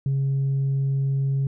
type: tone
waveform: sine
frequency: 136.7 Hz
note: C#3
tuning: 24 cents flat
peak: -18 dBFS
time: 0.06-1.47 s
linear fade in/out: 2 ms
effects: tanh soft clip ceiling -18 dBFS